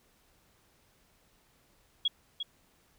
sine tone with echo, 3322 Hz, G#7, in tune, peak -24 dBFS, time 2.05-2.08 s, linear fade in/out 5 ms, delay 350 ms, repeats 1, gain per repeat -8 dB, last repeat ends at 2.43 s, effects pink hiss -67 dBFS RMS until 2.98 s

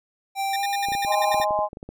square tone with pitch glide, 784 to 800.9 Hz, G5 to G5, 0 to +37 cents, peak -24 dBFS, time 0.35-1.46 s, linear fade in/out 50 ms, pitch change +37 cents, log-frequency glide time 0.55-0.63 s
20% pulse tone bursts, 1830 Hz, A#6, 32 cents flat, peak -22 dBFS, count 10, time 0.53-1.444 s, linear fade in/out 5 ms, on 32 ms, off 66 ms
clicks, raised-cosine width 2 ms, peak -24 dBFS, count 12, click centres 0.886 / 0.92 / 0.951 / 1.049 / 1.345 / 1.4 / 1.508 / 1.59 / 1.731 / 1.771 / 1.829 / 1.89 s
sine chord, Ab major, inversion second, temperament just, 623 / 830.6 / 1038.3 Hz, Eb5 / Ab5 / C6, +2 / 0 / -14 cents, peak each -24 / -24 / -27 dBFS, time 1.06-1.69 s, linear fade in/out 50 ms
effects none

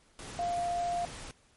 sine tone in noise, 698.5 Hz, F5, in tune, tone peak -29 dBFS, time 0.39-1.05 s, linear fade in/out 0 ms, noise pink, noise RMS -44 dBFS, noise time 0.19-1.31 s, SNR +12 dB, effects pink hiss -65 dBFS RMS until 1.56 s + MP3 48 kbps

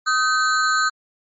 square ring-modulated tone, 1396.9 Hz, F6, in tune, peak -14 dBFS, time 0.06-0.9 s, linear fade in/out 20 ms, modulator 139 Hz, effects MP3 32 kbps

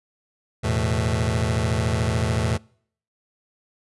sawtooth chord, E suspended fourth, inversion none, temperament just, 82.41 / 109.88 / 123.61 Hz, E2 / A2 / B2, 0 / -2 / +2 cents, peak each -21 / -19 / -22 dBFS, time 0.63-2.58 s, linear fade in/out 20 ms, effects noise-tail reverb RT60 0.6 s tail -26 dB re dry + resampled to 24000 Hz

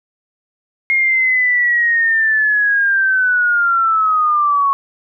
sine linear sweep, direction down, 2145 to 1100 Hz, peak -11 dBFS, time 0.9-4.73 s, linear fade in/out 0 ms, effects none

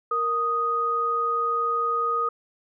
sine tone pair together, 466.2 / 1244.6 Hz, A#4 / D#6, 0 / 0 cents, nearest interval octave + perfect fourth, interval 1700 cents, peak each -30 / -22 dBFS, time 0.11-2.29 s, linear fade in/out 5 ms, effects none

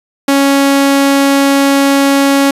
sawtooth tone, 277.2 Hz, C#4, in tune, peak -3 dBFS, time 0.28-2.51 s, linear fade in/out 5 ms, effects resampled to 32000 Hz

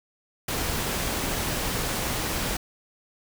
pink noise, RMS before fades -28 dBFS, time 0.48-2.57 s, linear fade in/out 5 ms, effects none

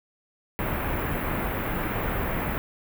pink band-stop noise, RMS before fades -28 dBFS, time 0.59-2.58 s, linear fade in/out 0 ms, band 2300 to 15000 Hz, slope 24 dB/octave, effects none

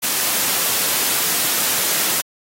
white high-pass noise, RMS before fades -19 dBFS, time 0.02-2.22 s, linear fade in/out 20 ms, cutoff 160 Hz, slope 12 dB/octave, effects AAC 48 kbps

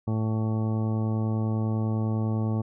harmonic tone with a mistuned harmonic, 110 Hz, A2, in tune, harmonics 1 / 2 / 3 / 4 / 5 / 6 / 7 / 8 / 10, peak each -25 / -29 / -36 / -40 / -42 / -45 / -44 / -45 / -46 dBFS, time 0.07-2.62 s, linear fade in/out 10 ms, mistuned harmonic 10, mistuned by +28 cents, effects none

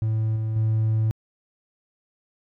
triangle tone with level steps, 110 Hz, A2, in tune, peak -18 / -21 / -16 dBFS, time 0.02-1.11 s, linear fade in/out 0 ms, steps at 0.36 / 0.56 s, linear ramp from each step 2 ms, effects tanh soft clip ceiling -13 dBFS

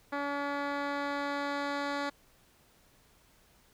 10% pulse tone with low-pass filter sweep, 284.5 Hz, C#4, 45 cents sharp, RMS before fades -34 dBFS, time 0.12-2.1 s, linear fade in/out 10 ms, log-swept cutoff 2300 to 4500 Hz, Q 0.82, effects pink hiss -64 dBFS RMS until 3.73 s

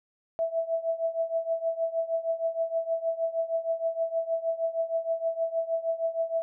sine tone with tremolo, 659 Hz, E5, 1 cent flat, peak -22 dBFS, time 0.39-6.42 s, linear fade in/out 0 ms, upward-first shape triangle, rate 6.4 Hz, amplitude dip 90%, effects none

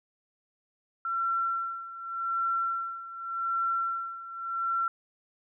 sine tone with tremolo, 1356 Hz, E6, 49 cents sharp, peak -25 dBFS, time 1.05-4.88 s, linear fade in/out 2 ms, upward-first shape sine, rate 0.86 Hz, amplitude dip 80%, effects none

